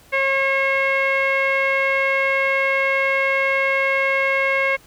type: tone with low-pass filter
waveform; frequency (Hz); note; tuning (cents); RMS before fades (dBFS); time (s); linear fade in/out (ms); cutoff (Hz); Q
sawtooth; 542; C#5; -39; -19; 0.12-4.77; 20; 2200; 5.5
effects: pink hiss -50 dBFS RMS until 4.86 s